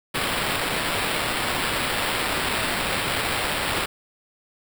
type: noise with sample-and-hold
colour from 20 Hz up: blue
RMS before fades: -25 dBFS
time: 0.14-3.86 s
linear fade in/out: 10 ms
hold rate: 6300 Hz
effects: none